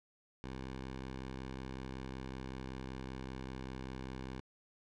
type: tone with pitch glide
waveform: 10% pulse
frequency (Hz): 65.41 to 65.03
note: C2 to C2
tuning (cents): 0 to -10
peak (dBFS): -34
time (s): 0.44-4.4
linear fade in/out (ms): 0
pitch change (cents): -10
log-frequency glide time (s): 1.69-3.97
effects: low-pass 5000 Hz 12 dB/octave